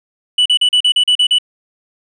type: tone bursts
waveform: triangle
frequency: 2963 Hz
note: F#7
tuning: 2 cents sharp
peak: -7 dBFS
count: 9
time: 0.38-1.385 s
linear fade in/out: 5 ms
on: 77 ms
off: 39 ms
effects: resampled to 22050 Hz